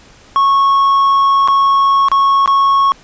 triangle tone with dropouts, 1101 Hz, C#6, 12 cents flat, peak -6 dBFS, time 0.36-2.92 s, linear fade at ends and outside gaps 0 ms, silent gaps 1.476-1.484 / 2.085-2.116 / 2.46-2.476 s, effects pink hiss -43 dBFS RMS until 3.03 s + resampled to 16000 Hz

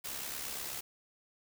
white noise with amplitude modulation, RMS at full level -38 dBFS, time 0.04-0.81 s, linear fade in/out 10 ms, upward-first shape sine, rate 68.3 Hz, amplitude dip 50%, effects none

